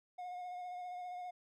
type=tone with vibrato; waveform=triangle; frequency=720 Hz; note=F#5; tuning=47 cents flat; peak=-40 dBFS; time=0.18-1.31 s; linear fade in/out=10 ms; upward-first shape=sine; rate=15 Hz; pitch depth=22 cents each way; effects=none